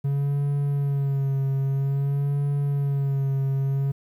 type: tone with vibrato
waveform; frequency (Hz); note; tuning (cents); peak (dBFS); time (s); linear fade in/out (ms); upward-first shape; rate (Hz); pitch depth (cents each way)
triangle; 139.2; C#3; +8; -19; 0.04-3.92; 10; sine; 0.51; 41
effects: 10-bit